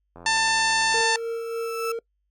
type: click train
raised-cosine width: 1 ms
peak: -29 dBFS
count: 74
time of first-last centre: 0.16-1.01 s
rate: 85.9 Hz
type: harmonic tone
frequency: 891 Hz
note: A5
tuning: 22 cents sharp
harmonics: 1 / 2 / 3 / 4 / 5 / 6 / 7 / 8 / 10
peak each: -24 / -24 / -29 / -32 / -28 / -33 / -33 / -35 / -35 dBFS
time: 0.26-1.16 s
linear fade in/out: 2 ms
type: tone with exponential growth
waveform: 35% pulse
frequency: 1318.5 Hz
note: E6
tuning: in tune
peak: -25 dBFS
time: 0.63-1.92 s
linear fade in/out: 5 ms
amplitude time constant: 280 ms
type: tone with tremolo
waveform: triangle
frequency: 460 Hz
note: A#4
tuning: 23 cents flat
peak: -23 dBFS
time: 0.94-1.99 s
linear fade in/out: 2 ms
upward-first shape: sine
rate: 3.4 Hz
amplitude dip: 35%
effects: noise-tail reverb RT60 0.1 s tail -23 dB re dry + added 50 Hz sine -70 dBFS peak until 2.3 s